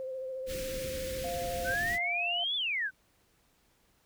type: tone with vibrato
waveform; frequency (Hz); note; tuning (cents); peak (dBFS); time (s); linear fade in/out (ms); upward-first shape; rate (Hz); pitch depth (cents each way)
sine; 522; C5; -4; -35; 0-1.74; 0; sine; 14; 27
type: band-stop noise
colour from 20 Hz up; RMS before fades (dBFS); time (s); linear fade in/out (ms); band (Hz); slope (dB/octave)
pink; -40; 0.46-1.99; 50; 380 to 1700; 24
type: tone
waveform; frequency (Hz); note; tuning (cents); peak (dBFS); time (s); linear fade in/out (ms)
sine; 698; F5; -1; -36; 1.24-2.44; 5
type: exponential two-way sweep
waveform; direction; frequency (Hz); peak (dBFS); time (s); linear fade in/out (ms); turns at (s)
sine; up then down; 1480 to 3520 to 1480; -29; 1.64-2.91; 50; 2.56
effects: pink hiss -69 dBFS RMS until 4.05 s